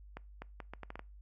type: accelerating click train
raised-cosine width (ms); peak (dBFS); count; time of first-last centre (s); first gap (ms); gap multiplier
0.5; -28; 8; 0.17-0.994; 250; 0.73
effects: noise-tail reverb RT60 0.3 s tail -24 dB re dry + added 50 Hz sine -51 dBFS peak until 1.21 s